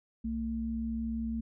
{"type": "tone pair together", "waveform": "sine", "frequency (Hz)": [63.6, 226.5], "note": ["C2", "A#3"], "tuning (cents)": [-48, -50], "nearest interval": "octave + minor seventh", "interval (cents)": 2198, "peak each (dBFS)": [-38, -32], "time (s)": [0.24, 1.41], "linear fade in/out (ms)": 10, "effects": []}